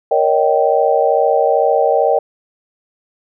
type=chord; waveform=sine; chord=Eb dominant seventh; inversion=second; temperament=just; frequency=466.7 / 560 / 622.3 / 777.8 Hz; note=Bb4 / Db5 / Eb5 / G5; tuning=+2 / +18 / 0 / -14 cents; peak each=-16 dBFS; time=0.11-2.19 s; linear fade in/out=5 ms; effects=none